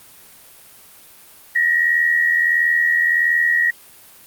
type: tone pair together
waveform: sine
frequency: 1821.5 / 1903 Hz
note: A#6 / A#6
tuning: -41 / +35 cents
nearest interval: minor second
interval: 76 cents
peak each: -22 / -14 dBFS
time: 1.55-3.71 s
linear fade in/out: 10 ms
effects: white hiss -45 dBFS RMS until 4.26 s + Opus 32 kbps